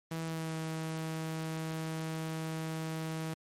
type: tone with pitch glide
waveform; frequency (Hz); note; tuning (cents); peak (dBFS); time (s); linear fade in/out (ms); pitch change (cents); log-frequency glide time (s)
sawtooth; 163 to 160.01; E3 to D#3; -19 to +49; -31; 0.11-3.34; 5; -32; 0.23-0.56
effects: MP3 64 kbps